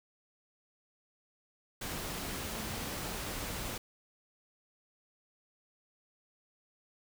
sine tone in noise, 218.1 Hz, A3, 15 cents flat, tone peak -47 dBFS, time 2.44-2.88 s, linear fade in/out 5 ms, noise pink, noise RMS -39 dBFS, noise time 1.81-3.78 s, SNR -11 dB, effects none

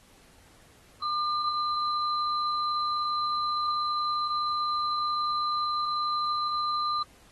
sine tone pair together, 1200 / 4059 Hz, D6 / B7, +37 / +47 cents, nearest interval octave + major sixth, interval 2110 cents, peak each -26 / -34 dBFS, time 1.02-7.03 s, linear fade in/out 5 ms, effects pink hiss -58 dBFS RMS until 7.31 s + AAC 32 kbps

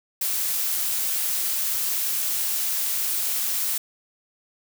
blue noise, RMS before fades -25 dBFS, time 0.21-3.78 s, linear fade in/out 5 ms, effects none

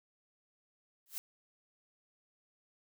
blue noise with exponential growth, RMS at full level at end -35 dBFS, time 1.06-1.18 s, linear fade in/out 0 ms, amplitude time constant 25 ms, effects none

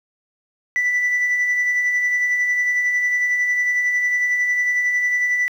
sine tone with tremolo, 1975.5 Hz, B6, in tune, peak -13 dBFS, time 0.76-5.48 s, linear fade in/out 0 ms, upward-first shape sine, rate 11 Hz, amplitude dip 40%, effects tanh soft clip ceiling -14 dBFS + 8-bit

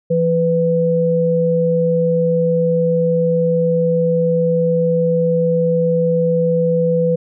sine tone pair together, 168.13 / 497.6 Hz, E3 / B4, +34 / +13 cents, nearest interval octave + perfect fifth, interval 1879 cents, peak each -17 / -14 dBFS, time 0.1-7.16 s, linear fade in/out 10 ms, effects none

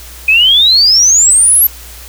sine exponential sweep, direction up, 2489 to 12000 Hz, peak -4 dBFS, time 0.28-1.67 s, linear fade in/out 5 ms, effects added 60 Hz sine -32 dBFS peak until 2.08 s + white hiss -33 dBFS RMS until 2.08 s

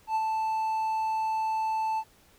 triangle tone with ADSR envelope, 880 Hz, A5, in tune, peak -21 dBFS, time 0.07-2.04 s, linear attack 84 ms, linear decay 39 ms, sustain -3 dB, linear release 57 ms, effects pink hiss -60 dBFS RMS until 2.38 s

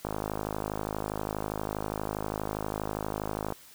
click train, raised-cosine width 1 ms, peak -17 dBFS, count 183, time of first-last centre 0.05-3.523 s, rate 52.4 Hz, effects white hiss -53 dBFS RMS until 3.74 s

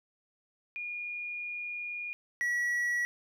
sine / triangle tone pair in turn, 2433 / 1931.1 Hz, D#7 / B6, -39 / -39 cents, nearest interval major third, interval 400 cents, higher first, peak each -35 / -26 dBFS, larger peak second, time 0.76-2.13 / 2.41-3.05 s, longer first, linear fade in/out 0 ms, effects none

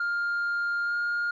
sine tone with pitch glide, 1404 to 1417 Hz, F6 to F6, +9 to +25 cents, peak -23 dBFS, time 0-1.31 s, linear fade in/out 5 ms, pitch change +16 cents, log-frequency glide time 0.84-0.95 s, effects tanh soft clip ceiling -24 dBFS

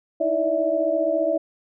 sine tone cluster, 312.8 / 327.5 / 579 / 648 Hz, D#4 / E4 / D5 / E5, +9 / -11 / -25 / -30 cents, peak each -30 / -28 / -23 / -22 dBFS, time 0.2-1.38 s, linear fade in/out 10 ms, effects none

